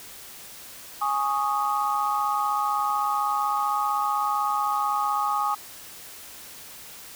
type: chord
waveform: sine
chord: Ab suspended fourth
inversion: none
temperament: equal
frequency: 830.6 / 1108.7 / 1244.5 Hz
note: Ab5 / Db6 / Eb6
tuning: 0 / 0 / 0 cents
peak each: -26 / -28 / -26 dBFS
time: 1.01-5.55 s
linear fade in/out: 10 ms
effects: white hiss -43 dBFS RMS until 7.15 s